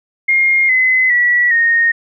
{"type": "tone with pitch steps", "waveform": "sine", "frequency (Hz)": [2130, 2034, 1942, 1854.3], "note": ["C7", "C7", "B6", "A#6"], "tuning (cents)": [30, -50, -30, -10], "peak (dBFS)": -9, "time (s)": [0.28, 1.92], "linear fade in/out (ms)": 10, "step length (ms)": 410, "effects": []}